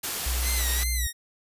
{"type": "noise", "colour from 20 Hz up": "white", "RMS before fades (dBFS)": -30, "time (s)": [0.03, 0.84], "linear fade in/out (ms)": 10}
{"type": "tone", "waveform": "sine", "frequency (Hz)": 61.74, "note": "B1", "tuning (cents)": 0, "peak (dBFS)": -25, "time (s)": [0.26, 1.07], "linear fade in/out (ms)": 5}
{"type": "tone with vibrato", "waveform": "5% pulse", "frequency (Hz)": 1975.5, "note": "B6", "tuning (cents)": 0, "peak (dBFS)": -18, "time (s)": [0.42, 1.13], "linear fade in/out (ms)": 50, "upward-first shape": "sine", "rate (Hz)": 2.6, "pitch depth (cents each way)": 100}
{"effects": ["resampled to 32000 Hz"]}